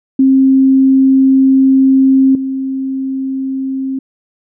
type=tone with level steps; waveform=sine; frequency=266.4 Hz; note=C4; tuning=31 cents sharp; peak=-5 / -15 dBFS; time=0.19-3.99 s; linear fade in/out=5 ms; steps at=2.35 s; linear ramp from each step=2 ms; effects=none